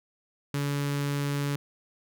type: tone with notch filter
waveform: sawtooth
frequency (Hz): 142.6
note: C#3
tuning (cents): +49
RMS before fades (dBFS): -29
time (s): 0.54-1.56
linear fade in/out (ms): 2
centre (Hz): 690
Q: 1.8
effects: none